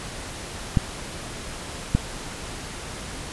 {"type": "clicks", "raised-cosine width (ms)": 5, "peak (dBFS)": -5, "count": 2, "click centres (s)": [0.772, 1.95], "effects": ["pink hiss -35 dBFS RMS until 3.32 s", "resampled to 24000 Hz"]}